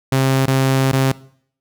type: tone with dropouts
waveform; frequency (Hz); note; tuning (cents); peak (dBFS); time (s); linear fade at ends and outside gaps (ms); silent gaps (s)
sawtooth; 133.4; C3; +34; -9; 0.12-1.12; 5; 0.458-0.477 / 0.918-0.93
effects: noise-tail reverb RT60 0.6 s tail -20 dB re dry